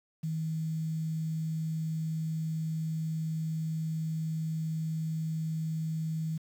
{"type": "tone with quantisation", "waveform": "sine", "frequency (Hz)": 159.3, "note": "D#3", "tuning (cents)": 41, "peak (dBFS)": -30, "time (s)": [0.23, 6.38], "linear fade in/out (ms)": 10, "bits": 9, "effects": []}